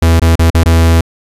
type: tone with dropouts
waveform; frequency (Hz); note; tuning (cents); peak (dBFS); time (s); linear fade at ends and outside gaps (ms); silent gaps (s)
45% pulse; 82.6; E2; +4; -5; 0.02-1.01; 5; 0.197-0.217 / 0.356-0.392 / 0.503-0.546 / 0.637-0.658
effects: resampled to 32000 Hz